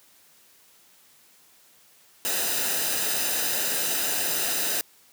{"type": "noise with comb filter", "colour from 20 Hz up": "white", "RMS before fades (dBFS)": -26, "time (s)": [2.25, 4.81], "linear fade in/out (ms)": 0, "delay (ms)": 0.9, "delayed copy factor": -0.6, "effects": ["white hiss -57 dBFS RMS until 5.12 s", "high-pass 100 Hz 12 dB/octave"]}